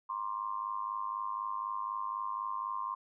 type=tone with amplitude modulation; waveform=sine; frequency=1057 Hz; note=C6; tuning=17 cents sharp; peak=-30 dBFS; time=0.09-2.95 s; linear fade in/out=10 ms; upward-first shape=sine; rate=104 Hz; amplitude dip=85%; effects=none